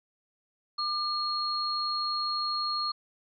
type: tone pair together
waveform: sine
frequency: 1202 / 4283 Hz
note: D6 / C8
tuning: +40 / +40 cents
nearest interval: octave + minor seventh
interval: 2200 cents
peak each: -31 / -30 dBFS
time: 0.78-2.92 s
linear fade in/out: 10 ms
effects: none